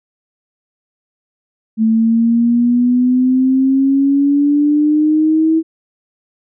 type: exponential sweep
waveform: sine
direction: up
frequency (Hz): 220 to 324.1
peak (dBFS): -9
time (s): 1.77-5.63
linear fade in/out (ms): 50
effects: none